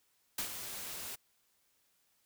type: noise with ADSR envelope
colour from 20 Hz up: white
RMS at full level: -35 dBFS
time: 0.38-1.16 s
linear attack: 6 ms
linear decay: 89 ms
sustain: -8 dB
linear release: 14 ms
effects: white hiss -74 dBFS RMS until 2.25 s